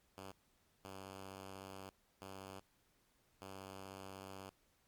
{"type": "tone bursts at uneven times", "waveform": "5% pulse", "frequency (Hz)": 96.3, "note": "G2", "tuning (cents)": -30, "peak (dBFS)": -38, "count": 4, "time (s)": [[0.17, 0.32], [0.84, 1.9], [2.21, 2.6], [3.41, 4.5]], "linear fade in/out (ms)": 10, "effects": ["pink hiss -75 dBFS RMS until 4.87 s", "MP3 96 kbps"]}